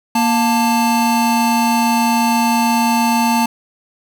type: tone pair together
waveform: square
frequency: 234.9 / 886.9 Hz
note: A#3 / A5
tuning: +13 / +14 cents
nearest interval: octave + major seventh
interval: 2301 cents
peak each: -16 dBFS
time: 0.15-3.46 s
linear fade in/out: 5 ms
effects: none